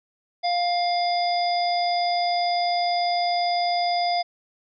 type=harmonic tone; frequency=703 Hz; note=F5; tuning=11 cents sharp; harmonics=1 / 3 / 5 / 7; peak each=-21 / -33 / -35 / -29 dBFS; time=0.43-4.23 s; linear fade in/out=20 ms; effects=none